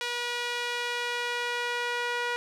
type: tone with band-pass filter sweep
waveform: sawtooth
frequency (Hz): 482.4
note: B4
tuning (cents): -41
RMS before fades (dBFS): -31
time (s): 0.01-2.36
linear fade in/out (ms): 0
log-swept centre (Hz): 3000 to 1800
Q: 0.96
effects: none